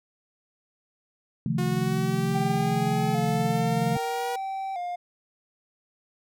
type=chord; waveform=sine; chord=F dominant seventh; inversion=second; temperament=equal with one note detuned; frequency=133.56 / 155.56 / 174.61 / 220 Hz; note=C3 / Eb3 / F3 / A3; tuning=+36 / 0 / 0 / 0 cents; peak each=-29 dBFS; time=1.46-3.97 s; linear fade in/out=2 ms
type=linear sweep; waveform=sawtooth; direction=up; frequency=359.6 to 482.3 Hz; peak=-26 dBFS; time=1.58-4.36 s; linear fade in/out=5 ms
type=tone with vibrato; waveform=triangle; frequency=740 Hz; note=F#5; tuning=in tune; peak=-27 dBFS; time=2.34-4.96 s; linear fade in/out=10 ms; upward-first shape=square; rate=0.62 Hz; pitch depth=77 cents each way
effects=none